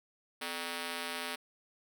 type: ring-modulated tone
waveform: 5% pulse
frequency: 343.7 Hz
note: F4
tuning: 28 cents flat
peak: -22 dBFS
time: 0.41-1.36 s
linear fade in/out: 10 ms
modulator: 90 Hz
effects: none